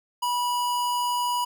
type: tone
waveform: square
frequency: 976 Hz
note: B5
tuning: 21 cents flat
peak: -24 dBFS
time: 0.22-1.45 s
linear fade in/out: 10 ms
effects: none